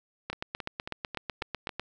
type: two click trains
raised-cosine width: 0.3 ms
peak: -20 / -16 dBFS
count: 6 / 13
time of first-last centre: 0.33-1.692 / 0.3-1.796 s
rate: 3.67 / 8.02 Hz
effects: none